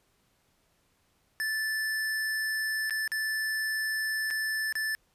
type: tone with dropouts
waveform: square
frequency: 1754 Hz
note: A6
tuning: 6 cents flat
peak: -29 dBFS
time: 1.4-4.95 s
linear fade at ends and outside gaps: 0 ms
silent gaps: 2.897-2.907 / 3.077-3.118 / 4.304-4.309 / 4.725-4.754 s
effects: pink hiss -70 dBFS RMS until 5.14 s + resampled to 32000 Hz